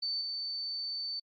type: tone with level steps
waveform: sine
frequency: 4538 Hz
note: C#8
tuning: 40 cents sharp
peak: -31 / -34 dBFS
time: 0.02-1.2 s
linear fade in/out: 10 ms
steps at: 0.21 s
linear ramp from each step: 2 ms
effects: AAC 64 kbps